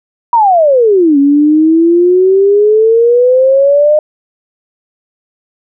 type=exponential two-way sweep; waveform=sine; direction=down then up; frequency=973 to 277.2 to 613 Hz; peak=-4 dBFS; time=0.33-3.99 s; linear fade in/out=2 ms; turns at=1.18 s; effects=none